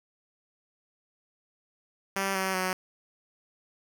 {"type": "tone with pitch steps", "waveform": "5% pulse", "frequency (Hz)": [194.8, 190.13, 185.57], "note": ["G3", "F#3", "F#3"], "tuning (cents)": [-11, 47, 5], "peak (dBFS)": -16, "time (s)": [2.16, 2.73], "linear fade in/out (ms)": 2, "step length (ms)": 190, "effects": []}